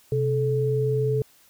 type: tone pair together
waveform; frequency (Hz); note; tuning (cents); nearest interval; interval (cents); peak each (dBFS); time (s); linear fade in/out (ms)
sine; 129.54 / 433.7; C3 / A4; -17 / -25; octave + major sixth; 2092; -23; 0.12-1.22; 2
effects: white hiss -57 dBFS RMS until 1.49 s